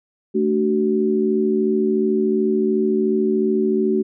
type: chord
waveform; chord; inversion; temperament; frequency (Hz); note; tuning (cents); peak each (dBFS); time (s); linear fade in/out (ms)
sine; D major; second; equal with one note detuned; 220 / 293.7 / 376.5; A3 / D4 / F#4; 0 / 0 / +30; -20 / -24 / -18; 0.34-4.03; 20
effects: none